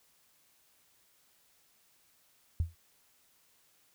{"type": "tone with exponential decay", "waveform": "sine", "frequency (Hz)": 83.5, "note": "E2", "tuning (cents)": 23, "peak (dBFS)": -23, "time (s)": [2.6, 2.75], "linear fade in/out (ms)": 0, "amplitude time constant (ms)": 31, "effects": ["white hiss -68 dBFS RMS until 3.94 s"]}